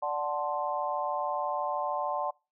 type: chord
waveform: sine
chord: D dominant seventh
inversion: none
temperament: equal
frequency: 587.3 / 740 / 880 / 1046.5 Hz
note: D5 / F#5 / A5 / C6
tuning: 0 / 0 / 0 / 0 cents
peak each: -34 dBFS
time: 0.02-2.31 s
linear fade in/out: 10 ms
effects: noise-tail reverb RT60 0.3 s tail -26 dB re dry